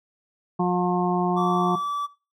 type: harmonic tone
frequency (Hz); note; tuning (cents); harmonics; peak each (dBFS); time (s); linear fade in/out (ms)
178.9; F3; +42; 1 / 2 / 4 / 5 / 6; -22 / -25 / -28 / -29 / -30; 0.59-1.76; 10
type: tone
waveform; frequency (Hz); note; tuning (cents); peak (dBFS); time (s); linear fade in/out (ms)
triangle; 1155; D6; -29; -23; 1.36-2.07; 20
effects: noise-tail reverb RT60 0.3 s tail -17 dB re dry